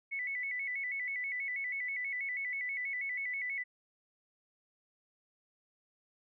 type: tone with vibrato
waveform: sine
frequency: 2093 Hz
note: C7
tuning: in tune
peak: -34 dBFS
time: 0.11-3.64 s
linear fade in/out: 20 ms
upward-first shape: square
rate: 6.2 Hz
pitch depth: 88 cents each way
effects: none